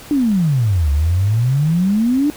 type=exponential two-way sweep; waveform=sine; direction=down then up; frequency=304.4 to 69.6 to 303.1 Hz; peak=-12 dBFS; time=0.11-2.3 s; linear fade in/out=0 ms; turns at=0.91 s; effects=pink hiss -37 dBFS RMS until 2.36 s